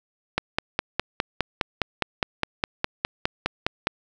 click train, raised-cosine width 0.3 ms, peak -5 dBFS, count 18, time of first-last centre 0.38-3.871 s, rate 4.87 Hz, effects none

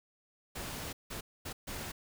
pink noise bursts at uneven times, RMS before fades -41 dBFS, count 4, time 0.55-0.93 / 1.1-1.21 / 1.45-1.53 / 1.67-1.92 s, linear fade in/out 10 ms, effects none

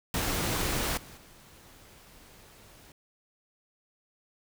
pink noise with level steps, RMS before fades -30 / -49 / -54 dBFS, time 0.14-2.92 s, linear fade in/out 2 ms, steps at 0.97 / 1.17 s, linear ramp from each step 5 ms, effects none

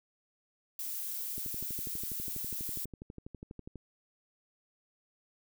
violet noise, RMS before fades -38 dBFS, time 0.79-2.85 s, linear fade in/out 2 ms
click train, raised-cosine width 3 ms, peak -31 dBFS, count 30, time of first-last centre 1.38-3.757 s, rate 12.2 Hz
effects none

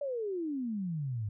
sine exponential sweep, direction down, 587.3 to 100 Hz, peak -32 dBFS, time 0.01-1.29 s, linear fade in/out 5 ms, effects none

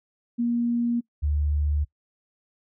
sine tone pair in turn, 237.1 / 73.8 Hz, A#3 / D2, +30 / +9 cents, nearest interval octave + minor sixth, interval 2021 cents, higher first, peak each -21 dBFS, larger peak neither, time 0.38-1.01 / 1.22-1.85 s, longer neither, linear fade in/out 20 ms, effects noise-tail reverb RT60 0.1 s tail -22 dB re dry

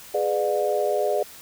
sine chord, G# diminished seventh, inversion none, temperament just, 415.3 / 498.4 / 598 / 717.6 Hz, G#4 / B4 / D5 / F5, 0 / +16 / +31 / +47 cents, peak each -25 / -28 / -24 / -28 dBFS, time 0.14-1.23 s, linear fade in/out 5 ms, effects white hiss -44 dBFS RMS until 1.41 s

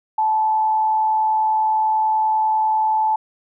sine tone with frequency modulation, 870 Hz, A5, 20 cents flat, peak -15 dBFS, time 0.18-3.16 s, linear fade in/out 5 ms, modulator 90.5 Hz, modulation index 0.28, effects none

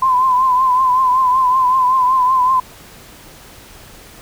sine tone with vibrato, 1024 Hz, C6, 38 cents flat, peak -10 dBFS, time 0.02-2.6 s, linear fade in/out 5 ms, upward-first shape triangle, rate 5.3 Hz, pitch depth 68 cents each way, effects pink hiss -40 dBFS RMS until 4.21 s

